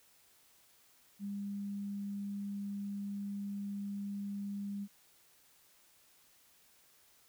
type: tone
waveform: sine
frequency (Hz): 201.1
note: G3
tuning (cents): +44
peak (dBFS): -37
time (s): 1.19-4.88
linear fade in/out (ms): 50
effects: white hiss -66 dBFS RMS until 7.28 s